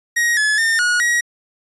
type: tone with pitch steps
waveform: 45% pulse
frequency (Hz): 1886 / 1710 / 1814 / 1451 / 1904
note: A#6 / A6 / A#6 / F#6 / A#6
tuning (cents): +20 / -50 / -48 / -34 / +36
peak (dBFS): -14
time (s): 0.16-1.21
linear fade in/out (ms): 10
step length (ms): 210
effects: resampled to 24000 Hz